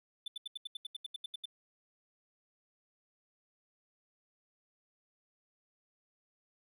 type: tone bursts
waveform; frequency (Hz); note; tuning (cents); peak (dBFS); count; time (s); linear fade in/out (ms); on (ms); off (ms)
triangle; 3520; A7; 0; -36; 13; 0.26-1.456; 5; 20; 78
effects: none